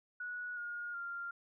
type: tone with pitch steps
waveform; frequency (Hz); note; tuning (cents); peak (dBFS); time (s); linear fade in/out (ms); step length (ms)
sine; 1465 / 1428.2 / 1392.4; F#6 / F6 / F6; -18 / +38 / -6; -39; 0.2-1.31; 5; 370
effects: none